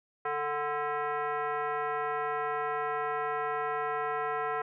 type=tone with frequency modulation; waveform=sine; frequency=147 Hz; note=D3; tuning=2 cents sharp; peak=-29 dBFS; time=0.25-4.62 s; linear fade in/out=5 ms; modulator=590 Hz; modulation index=2.5; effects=none